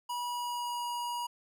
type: tone with pitch glide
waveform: square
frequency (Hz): 970 to 960.5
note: B5 to B5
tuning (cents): -31 to -48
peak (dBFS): -34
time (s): 0.09-1.27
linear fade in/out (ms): 10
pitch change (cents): -17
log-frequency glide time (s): 0.27-0.86
effects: none